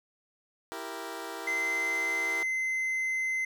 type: chord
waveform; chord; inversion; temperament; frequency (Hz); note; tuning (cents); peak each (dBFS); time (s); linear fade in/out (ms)
15% pulse; E diminished; none; equal with one note detuned; 330.8 / 392 / 466.2; E4 / G4 / Bb4; +6 / 0 / 0; -35; 0.72-2.43; 0
type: tone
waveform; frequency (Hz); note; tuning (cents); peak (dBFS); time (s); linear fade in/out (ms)
triangle; 2060; C7; -28; -26; 1.47-3.45; 5
effects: none